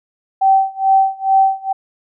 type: tone with tremolo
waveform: sine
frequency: 773 Hz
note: G5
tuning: 24 cents flat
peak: -7 dBFS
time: 0.41-1.73 s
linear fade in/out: 10 ms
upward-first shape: sine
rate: 2.3 Hz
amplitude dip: 95%
effects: none